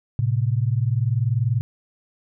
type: tone pair together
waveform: sine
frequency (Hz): 111.22 / 131.5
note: A2 / C3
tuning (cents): +19 / +9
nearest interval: minor third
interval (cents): 290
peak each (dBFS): -20 / -22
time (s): 0.19-1.61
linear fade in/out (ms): 0
effects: none